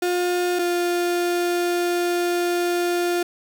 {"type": "tone pair in turn", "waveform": "35% pulse", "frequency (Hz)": [355.5, 350.4], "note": ["F4", "F4"], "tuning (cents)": [31, 6], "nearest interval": "unison", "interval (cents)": 25, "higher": "first", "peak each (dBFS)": -18, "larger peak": "neither", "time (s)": [[0.02, 0.59], [0.59, 3.23]], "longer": "second", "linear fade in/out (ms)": 5, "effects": []}